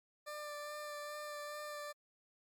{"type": "tone with vibrato", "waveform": "20% pulse", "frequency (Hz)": 593, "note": "D5", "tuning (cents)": 17, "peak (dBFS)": -38, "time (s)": [0.26, 1.93], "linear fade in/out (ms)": 20, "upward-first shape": "sine", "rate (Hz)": 2.4, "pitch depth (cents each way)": 15, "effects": ["MP3 96 kbps"]}